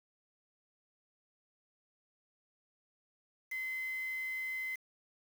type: tone with quantisation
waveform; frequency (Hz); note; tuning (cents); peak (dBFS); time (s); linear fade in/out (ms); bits
sine; 2053; C7; -33; -36; 3.51-4.76; 10; 8
effects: none